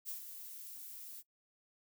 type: noise with ADSR envelope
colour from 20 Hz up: violet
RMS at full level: -41 dBFS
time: 0.05-1.23 s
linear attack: 38 ms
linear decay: 110 ms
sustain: -8 dB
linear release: 40 ms
effects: noise-tail reverb RT60 0.1 s tail -20 dB re dry